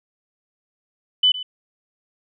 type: tone with echo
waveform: sine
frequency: 3000 Hz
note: F#7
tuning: 23 cents sharp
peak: -12 dBFS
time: 1.23-1.32 s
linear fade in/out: 5 ms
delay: 110 ms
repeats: 1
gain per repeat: -15 dB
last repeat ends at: 1.43 s
effects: none